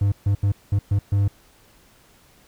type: tone bursts at uneven times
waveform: triangle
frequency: 100.1 Hz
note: G2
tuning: 37 cents sharp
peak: -14 dBFS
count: 6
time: 0.01-0.12 / 0.26-0.35 / 0.43-0.52 / 0.72-0.79 / 0.91-0.99 / 1.12-1.28 s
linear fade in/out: 5 ms
effects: pink hiss -55 dBFS RMS until 2.47 s